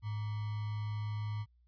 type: tone with sample-and-hold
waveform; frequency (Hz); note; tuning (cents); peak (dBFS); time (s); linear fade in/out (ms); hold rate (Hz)
sine; 106; G#2; +36; -34; 0.02-1.46; 50; 1050
effects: added 60 Hz sine -64 dBFS peak until 1.67 s + resampled to 11025 Hz